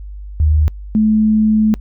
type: tone pair in turn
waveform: sine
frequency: 76.4 / 216.1 Hz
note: D#2 / A3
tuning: -31 / -31 cents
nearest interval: octave + tritone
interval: 1800 cents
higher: second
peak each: -9 dBFS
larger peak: neither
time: 0.4-0.68 / 0.95-1.74 s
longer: second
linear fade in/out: 0 ms
effects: noise-tail reverb RT60 0.1 s tail -25 dB re dry + added 50 Hz sine -27 dBFS peak until 1.8 s